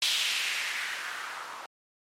violet noise with low-pass filter sweep, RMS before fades -32 dBFS, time 0.02-1.66 s, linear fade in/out 2 ms, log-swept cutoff 3500 to 1000 Hz, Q 2.3, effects MP3 64 kbps

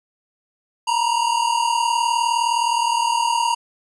square tone pair together, 927 / 966.4 Hz, A#5 / B5, -10 / -38 cents, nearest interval minor second, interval 72 cents, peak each -20 / -22 dBFS, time 0.87-3.55 s, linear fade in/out 10 ms, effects resampled to 24000 Hz

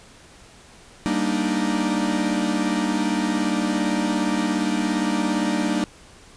45% pulse chord, Eb major seventh, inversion first, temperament equal, 196 / 233.1 / 293.7 / 311.1 Hz, G3 / Bb3 / D4 / Eb4, 0 / 0 / 0 / 0 cents, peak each -26 dBFS, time 1.06-5.84 s, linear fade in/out 0 ms, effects pink hiss -48 dBFS RMS until 6.36 s + resampled to 22050 Hz

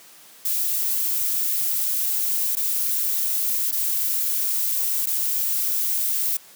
violet noise with dropouts, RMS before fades -23 dBFS, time 0.45-6.37 s, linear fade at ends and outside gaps 5 ms, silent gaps 2.554-2.568 / 3.714-3.725 / 5.059-5.069 s, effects white hiss -48 dBFS RMS until 6.55 s + high-pass 150 Hz 12 dB/octave

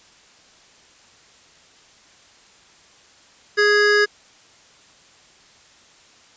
square tone pair together, 415.3 / 1661.2 Hz, G#4 / G#6, 0 / 0 cents, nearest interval 2 octaves, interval 2400 cents, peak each -17 dBFS, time 3.57-4.06 s, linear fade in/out 20 ms, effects white hiss -51 dBFS RMS until 6.36 s + resampled to 16000 Hz

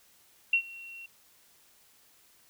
sine tone with ADSR envelope, 2732 Hz, F7, 39 cents flat, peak -19 dBFS, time 0.53-1.06 s, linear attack 4 ms, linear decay 82 ms, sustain -23 dB, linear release 3 ms, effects white hiss -62 dBFS RMS until 2.49 s

